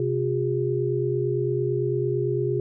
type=tone cluster; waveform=sine; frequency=129.7 / 359.3 / 408.2 Hz; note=C3 / F4 / G#4; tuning=-15 / +49 / -30 cents; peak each=-26 dBFS; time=0-2.6 s; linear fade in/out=2 ms; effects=none